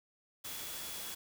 sine tone in noise, 3376 Hz, G#7, 28 cents sharp, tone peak -51 dBFS, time 0.44-1.15 s, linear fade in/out 10 ms, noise white, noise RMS -43 dBFS, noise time 0.44-1.15 s, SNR -11 dB, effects none

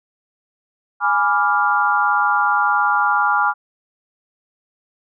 sine chord, G# diminished seventh, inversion none, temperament equal, 830.6 / 987.8 / 1174.7 / 1396.9 Hz, G#5 / B5 / D6 / F6, 0 / 0 / 0 / 0 cents, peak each -19 / -22 / -20 / -18 dBFS, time 1-3.54 s, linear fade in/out 50 ms, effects none

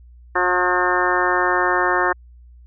harmonic tone with a mistuned harmonic, 180 Hz, F#3, 47 cents flat, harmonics 2 / 3 / 4 / 5 / 6 / 7 / 8 / 9 / 10, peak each -23 / -27 / -25 / -25 / -22 / -25 / -27 / -25 / -23 dBFS, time 0.35-2.13 s, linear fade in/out 10 ms, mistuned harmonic 9, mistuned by -21 cents, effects added 60 Hz sine -42 dBFS peak until 2.66 s

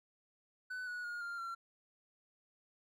triangle tone with pitch steps, 1500 / 1464.9 / 1430.6 / 1397.1 / 1364.4 Hz, F#6 / F#6 / F6 / F6 / F6, +23 / -18 / +41 / 0 / -41 cents, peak -38 dBFS, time 0.7-1.55 s, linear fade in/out 10 ms, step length 170 ms, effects none

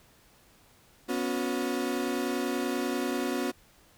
35% pulse chord, B suspended second, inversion none, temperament equal with one note detuned, 246.9 / 277.2 / 362 Hz, B3 / C#4 / F#4, 0 / 0 / -38 cents, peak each -31 dBFS, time 1.08-3.52 s, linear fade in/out 20 ms, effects pink hiss -60 dBFS RMS until 3.97 s

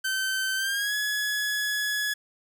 sawtooth tone with pitch glide, 1542 to 1691.3 Hz, G6 to G#6, -29 to +31 cents, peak -22 dBFS, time 0.04-2.14 s, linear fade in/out 10 ms, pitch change +160 cents, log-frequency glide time 0.56-0.95 s, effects none

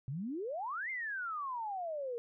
sine exponential two-way sweep, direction up then down, 123.47 to 2141 to 460.1 Hz, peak -36 dBFS, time 0.08-2.18 s, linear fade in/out 0 ms, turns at 0.9 s, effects none

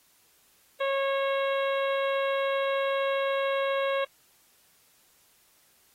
harmonic tone, 547 Hz, C#5, 23 cents flat, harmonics 1 / 2 / 3 / 4 / 5 / 6 / 7, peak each -26 / -32 / -36 / -38 / -40 / -42 / -43 dBFS, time 0.8-4.05 s, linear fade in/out 10 ms, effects white hiss -63 dBFS RMS until 5.94 s + AAC 48 kbps

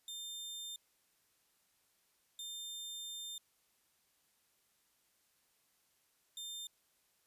sawtooth tone bursts at uneven times, 3600 Hz, A7, 39 cents sharp, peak -40 dBFS, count 3, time 0.08-0.76 / 2.39-3.38 / 6.37-6.67 s, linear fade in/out 2 ms, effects white hiss -75 dBFS RMS until 7.26 s + resampled to 32000 Hz

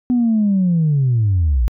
sine linear sweep, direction down, 250.8 to 51.91 Hz, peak -11 dBFS, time 0.1-1.68 s, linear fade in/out 0 ms, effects tanh soft clip ceiling -9 dBFS

